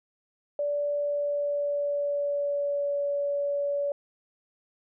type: tone with pitch glide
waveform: sine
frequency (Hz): 580 to 570.4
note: D5 to C#5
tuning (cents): -22 to +49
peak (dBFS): -25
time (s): 0.59-3.92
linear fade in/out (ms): 2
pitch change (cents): -29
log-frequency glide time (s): 0.94-2.97
effects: none